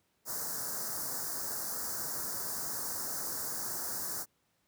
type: band-stop noise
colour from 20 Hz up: white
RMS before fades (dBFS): -37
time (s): 0.25-4.26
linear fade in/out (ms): 50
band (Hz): 1700 to 4800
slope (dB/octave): 48
effects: pink hiss -75 dBFS RMS until 4.67 s + high-pass 80 Hz 12 dB/octave